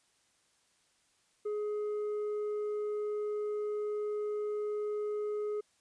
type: tone with tanh clipping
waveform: sine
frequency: 419.4 Hz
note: G#4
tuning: 17 cents sharp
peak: -33 dBFS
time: 1.45-5.61 s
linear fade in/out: 10 ms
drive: 4 dB
effects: white hiss -71 dBFS RMS until 5.8 s + resampled to 22050 Hz